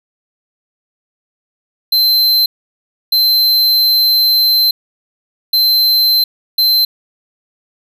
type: tone bursts at uneven times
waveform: square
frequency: 4100 Hz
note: C8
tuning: 36 cents flat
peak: -9 dBFS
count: 4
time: 1.92-2.46 / 3.12-4.71 / 5.53-6.24 / 6.58-6.85 s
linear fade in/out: 5 ms
effects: none